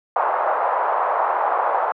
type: band-pass noise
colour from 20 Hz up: pink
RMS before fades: -20 dBFS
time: 0.16-1.92 s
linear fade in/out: 2 ms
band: 650 to 1100 Hz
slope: 24 dB/octave
effects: high-pass 400 Hz 12 dB/octave